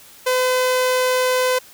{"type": "tone", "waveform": "sawtooth", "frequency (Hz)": 508, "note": "B4", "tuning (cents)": 49, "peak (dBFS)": -12, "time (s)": [0.26, 1.59], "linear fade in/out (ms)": 10, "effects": ["white hiss -45 dBFS RMS until 1.73 s"]}